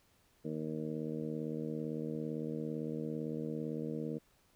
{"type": "harmonic tone", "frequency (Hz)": 77.78, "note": "D#2", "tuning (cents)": 0, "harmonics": [2, 3, 4, 5, 6, 7, 8], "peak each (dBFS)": [-42, -41, -42, -52, -42, -51, -55], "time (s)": [0.44, 4.19], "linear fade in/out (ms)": 20, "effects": ["pink hiss -70 dBFS RMS until 4.55 s"]}